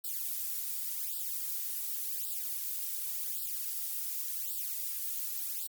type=noise with flanger; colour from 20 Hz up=violet; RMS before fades=-36 dBFS; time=0.04-5.67 s; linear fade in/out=5 ms; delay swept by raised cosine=0.23 to 2.83 ms; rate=0.89 Hz; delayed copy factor=+0.9; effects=Opus 48 kbps